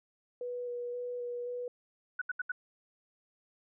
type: tone with vibrato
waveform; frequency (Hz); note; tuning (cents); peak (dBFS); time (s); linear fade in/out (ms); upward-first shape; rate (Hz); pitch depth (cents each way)
sine; 487.3; B4; -23; -35; 0.41-1.68; 2; square; 1.9; 11
type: tone bursts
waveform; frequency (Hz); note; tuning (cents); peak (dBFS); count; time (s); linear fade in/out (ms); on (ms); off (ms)
sine; 1480; F#6; 0; -31; 4; 2.19-2.519; 5; 26; 75
effects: none